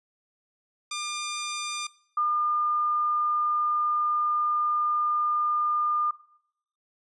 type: tone pair in turn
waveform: 10% pulse / sine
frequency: 1201 / 1207.9 Hz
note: D6 / D6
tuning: +38 / +48 cents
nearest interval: unison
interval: 10 cents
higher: second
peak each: -22 / -22 dBFS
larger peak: neither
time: 0.91-1.87 / 2.17-6.11 s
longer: second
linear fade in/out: 5 ms
effects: noise-tail reverb RT60 0.7 s tail -20 dB re dry + resampled to 24000 Hz